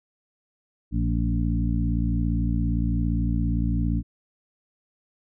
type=harmonic tone with a mistuned harmonic; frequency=57.5 Hz; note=A#1; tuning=23 cents flat; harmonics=1 / 2 / 3 / 4 / 5; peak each=-24 / -27 / -29 / -30 / -31 dBFS; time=0.91-4.03 s; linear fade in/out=50 ms; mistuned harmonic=4; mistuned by=-28 cents; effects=none